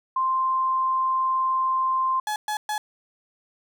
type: tone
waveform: sine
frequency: 1046.5 Hz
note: C6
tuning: in tune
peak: -20 dBFS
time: 0.16-2.2 s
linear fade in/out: 5 ms
type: tone bursts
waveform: 35% pulse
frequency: 848 Hz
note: G#5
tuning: 36 cents sharp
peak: -23 dBFS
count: 3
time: 2.27-2.78 s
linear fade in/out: 2 ms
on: 90 ms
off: 120 ms
effects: none